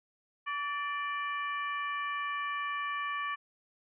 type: harmonic tone with a mistuned harmonic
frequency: 590 Hz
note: D5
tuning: 8 cents sharp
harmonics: 2 / 3 / 4 / 5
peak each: -34 / -38 / -41 / -47 dBFS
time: 0.46-3.36 s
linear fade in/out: 20 ms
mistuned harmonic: 2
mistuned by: -48 cents
effects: none